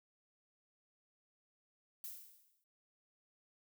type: noise with exponential decay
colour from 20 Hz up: violet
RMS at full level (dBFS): -44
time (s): 2.04-2.64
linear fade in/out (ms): 1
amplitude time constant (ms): 130
effects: noise-tail reverb RT60 0.5 s tail -26 dB re dry